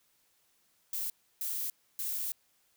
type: noise bursts at uneven times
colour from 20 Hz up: violet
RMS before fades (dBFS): -35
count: 3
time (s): 0.93-1.1 / 1.41-1.7 / 1.99-2.32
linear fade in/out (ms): 2
effects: white hiss -71 dBFS RMS until 2.76 s